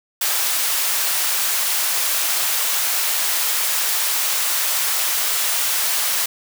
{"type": "high-pass noise", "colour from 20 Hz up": "white", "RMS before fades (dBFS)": -20, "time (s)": [0.21, 6.26], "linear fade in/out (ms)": 5, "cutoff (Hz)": 710, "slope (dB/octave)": 12, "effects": []}